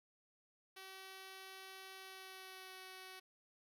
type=tone with pitch glide; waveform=5% pulse; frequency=381.3 to 375 Hz; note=G4 to F#4; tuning=-48 to +23 cents; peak=-40 dBFS; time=0.76-3.2 s; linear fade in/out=10 ms; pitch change=-29 cents; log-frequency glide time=1.95-2.8 s; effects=none